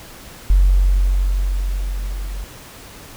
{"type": "tone with level ramp", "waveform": "sine", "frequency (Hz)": 46.25, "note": "F#1", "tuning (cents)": 0, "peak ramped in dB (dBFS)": [-7, -24], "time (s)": [0.5, 2.44], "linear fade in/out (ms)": 0, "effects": ["tanh soft clip ceiling -4 dBFS", "pink hiss -39 dBFS RMS until 3.16 s"]}